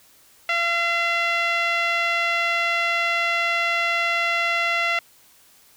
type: tone with low-pass filter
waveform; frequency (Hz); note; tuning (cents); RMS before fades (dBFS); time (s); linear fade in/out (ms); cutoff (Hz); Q
5% pulse; 682; F5; -41; -22; 0.49-4.99; 2; 2300; 2
effects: white hiss -54 dBFS RMS until 5.76 s